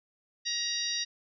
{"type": "harmonic tone with a mistuned harmonic", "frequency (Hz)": 946, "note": "A#5", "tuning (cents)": 25, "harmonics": [2, 3, 4, 5, 6], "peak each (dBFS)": [-39, -40, -34, -35, -35], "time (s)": [0.45, 1.05], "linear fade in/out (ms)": 20, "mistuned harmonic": 3, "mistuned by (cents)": -16, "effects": []}